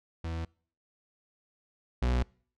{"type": "tone pair in turn", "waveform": "40% pulse", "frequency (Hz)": [82.41, 61.74], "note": ["E2", "B1"], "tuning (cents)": [0, 0], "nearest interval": "perfect fourth", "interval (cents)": 500, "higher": "first", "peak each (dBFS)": [-32, -24], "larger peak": "second", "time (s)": [[0.24, 0.45], [2.02, 2.23]], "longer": "neither", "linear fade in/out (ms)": 5, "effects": ["noise-tail reverb RT60 0.5 s tail -26 dB re dry", "low-pass 5000 Hz 12 dB/octave"]}